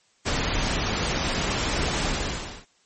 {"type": "noise with ADSR envelope", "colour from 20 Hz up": "pink", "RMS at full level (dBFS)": -23, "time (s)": [0.25, 2.66], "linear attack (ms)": 27, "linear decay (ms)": 21, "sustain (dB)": -2, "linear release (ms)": 600, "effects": ["white hiss -63 dBFS RMS until 2.85 s", "MP3 32 kbps"]}